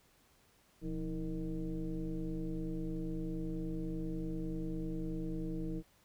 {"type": "tone with frequency modulation", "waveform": "sine", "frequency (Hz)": 172.1, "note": "F3", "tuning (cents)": -25, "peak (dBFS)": -35, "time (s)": [0.81, 5.83], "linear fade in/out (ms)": 50, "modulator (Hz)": 147, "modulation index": 1.5, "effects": ["pink hiss -68 dBFS RMS until 6.04 s"]}